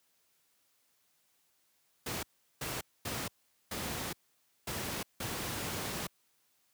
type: noise bursts at uneven times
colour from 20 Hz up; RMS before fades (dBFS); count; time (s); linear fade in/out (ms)
pink; -37; 6; 2.06-2.23 / 2.61-2.81 / 3.05-3.28 / 3.71-4.13 / 4.67-5.03 / 5.2-6.07; 5
effects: white hiss -73 dBFS RMS until 6.73 s + high-pass 80 Hz 12 dB/octave